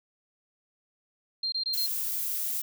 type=tone bursts; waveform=sine; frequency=4186 Hz; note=C8; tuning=in tune; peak=-27 dBFS; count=4; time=1.43-1.864 s; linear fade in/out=5 ms; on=92 ms; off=22 ms
type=noise; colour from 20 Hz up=violet; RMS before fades=-31 dBFS; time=1.73-2.62 s; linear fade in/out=10 ms
effects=none